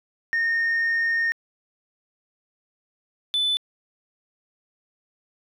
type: tone pair in turn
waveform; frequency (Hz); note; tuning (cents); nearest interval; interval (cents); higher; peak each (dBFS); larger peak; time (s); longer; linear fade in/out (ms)
sine; 1837 / 3500; A#6 / A7; -26 / -10; major seventh; 1116; second; -18; neither; 0.33-1.32 / 3.34-3.57; first; 0
effects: tanh soft clip ceiling -18 dBFS + 10-bit